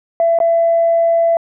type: tone with dropouts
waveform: sine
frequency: 670 Hz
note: E5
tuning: 28 cents sharp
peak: -9 dBFS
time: 0.2-1.37 s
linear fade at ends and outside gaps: 1 ms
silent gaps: 0.388-0.402 s
effects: tanh soft clip ceiling -5 dBFS